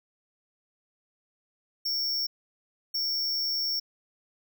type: tone bursts at uneven times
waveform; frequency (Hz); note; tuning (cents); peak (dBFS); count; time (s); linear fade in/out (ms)
square; 5470; F8; -37; -27; 2; 1.85-2.27 / 2.94-3.8; 10
effects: none